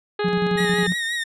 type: harmonic tone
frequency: 415.3 Hz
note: G#4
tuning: in tune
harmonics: 1 / 2 / 3 / 4 / 5 / 6 / 7 / 8 / 9 / 10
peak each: -22 / -30 / -32 / -31 / -39 / -39 / -40 / -42 / -39 / -39 dBFS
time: 0.19-0.87 s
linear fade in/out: 5 ms
type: tone with tremolo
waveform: sine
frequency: 179.2 Hz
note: F3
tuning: 45 cents sharp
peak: -19 dBFS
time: 0.24-0.94 s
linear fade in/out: 10 ms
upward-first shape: square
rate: 11 Hz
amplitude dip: 65%
type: tone with vibrato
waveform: 30% pulse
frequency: 1864.7 Hz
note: A#6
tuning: in tune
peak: -20 dBFS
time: 0.57-1.24 s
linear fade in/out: 10 ms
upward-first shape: triangle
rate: 5.7 Hz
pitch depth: 51 cents each way
effects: low-pass 9000 Hz 12 dB/octave